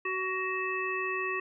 harmonic tone, 374.5 Hz, F#4, 21 cents sharp, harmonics 1 / 3 / 5 / 7, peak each -35 / -35 / -35 / -35 dBFS, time 0.05-1.4 s, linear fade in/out 5 ms, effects none

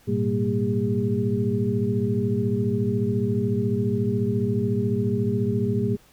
sine tone cluster, 106.6 / 120.8 / 195.8 / 231.7 / 404.9 Hz, G#2 / B2 / G3 / A#3 / G#4, +46 / -38 / -2 / -10 / -44 cents, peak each -27 dBFS, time 0.07-5.97 s, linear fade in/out 20 ms, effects pink hiss -56 dBFS RMS until 6.12 s

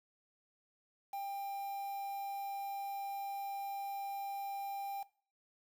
triangle tone with quantisation, 794 Hz, G5, 22 cents sharp, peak -36 dBFS, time 1.13-5.03 s, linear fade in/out 5 ms, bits 9, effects noise-tail reverb RT60 0.4 s tail -19 dB re dry

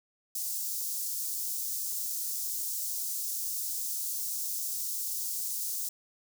white high-pass noise, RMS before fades -34 dBFS, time 0.35-5.89 s, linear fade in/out 5 ms, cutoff 5400 Hz, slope 24 dB/octave, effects none

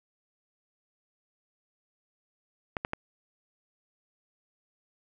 clicks, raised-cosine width 0.5 ms, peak -15 dBFS, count 3, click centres 2.768 / 2.849 / 2.934 s, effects none

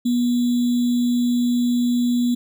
sine tone with sample-and-hold, 242.5 Hz, B3, 31 cents flat, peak -16 dBFS, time 0.05-2.35 s, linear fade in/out 10 ms, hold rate 3675 Hz, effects none

